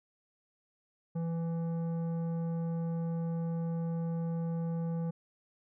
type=tone with tanh clipping; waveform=sine; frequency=166.4 Hz; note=E3; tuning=17 cents sharp; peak=-33 dBFS; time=1.15-5.11 s; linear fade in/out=10 ms; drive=11 dB; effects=none